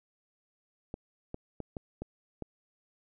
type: clicks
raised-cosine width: 2 ms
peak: -24 dBFS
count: 6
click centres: 0.941 / 1.344 / 1.603 / 1.768 / 2.02 / 2.423 s
effects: none